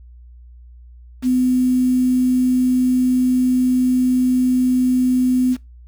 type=tone with quantisation; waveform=sine; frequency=253 Hz; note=B3; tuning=42 cents sharp; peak=-13 dBFS; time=1.22-5.57 s; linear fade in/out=50 ms; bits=6; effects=noise-tail reverb RT60 0.2 s tail -21 dB re dry + added 60 Hz sine -39 dBFS peak until 5.87 s